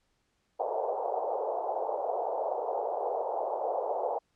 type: band-pass noise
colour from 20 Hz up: white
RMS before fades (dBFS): -32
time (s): 0.59-4.19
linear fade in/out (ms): 10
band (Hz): 440 to 840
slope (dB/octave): 48
effects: pink hiss -75 dBFS RMS until 4.35 s + low-pass 8000 Hz 12 dB/octave